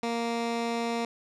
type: tone with low-pass filter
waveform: 15% pulse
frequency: 233.1 Hz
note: A#3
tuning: in tune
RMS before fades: -30 dBFS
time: 0.03-1.05 s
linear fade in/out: 2 ms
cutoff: 6300 Hz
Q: 0.81
effects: none